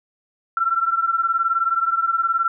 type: beating tone pair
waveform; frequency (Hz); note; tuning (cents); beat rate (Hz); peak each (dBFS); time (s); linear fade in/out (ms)
sine; 1347 / 1366; E6 / F6; +37 / -39; 19; -19 / -22; 0.57-2.48; 2
effects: none